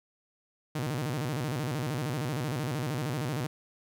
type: tone with vibrato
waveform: sawtooth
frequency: 137 Hz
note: C#3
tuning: 20 cents flat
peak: -26 dBFS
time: 0.75-3.47 s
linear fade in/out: 5 ms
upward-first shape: square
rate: 13 Hz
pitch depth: 200 cents each way
effects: none